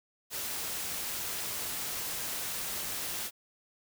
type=noise; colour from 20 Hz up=white; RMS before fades=-36 dBFS; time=0.3-3.31 s; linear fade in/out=50 ms; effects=none